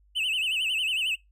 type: tone with vibrato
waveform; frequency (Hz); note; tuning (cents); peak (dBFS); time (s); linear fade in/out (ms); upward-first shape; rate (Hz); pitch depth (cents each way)
triangle; 2800; F7; +4; -23; 0.15-1.16; 20; sine; 11; 160
effects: noise-tail reverb RT60 0.2 s tail -25 dB re dry + added 50 Hz sine -58 dBFS peak until 1.31 s